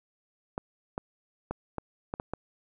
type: clicks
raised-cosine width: 1 ms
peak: -18 dBFS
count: 7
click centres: 0.579 / 0.979 / 1.51 / 1.783 / 2.139 / 2.199 / 2.336 s
effects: none